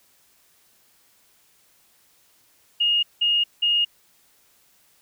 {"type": "tone bursts", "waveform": "sine", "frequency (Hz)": 2853, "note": "F7", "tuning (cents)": 36, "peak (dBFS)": -17, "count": 3, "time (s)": [2.8, 3.85], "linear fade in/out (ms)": 10, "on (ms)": 230, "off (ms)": 180, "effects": ["white hiss -60 dBFS RMS until 5.01 s"]}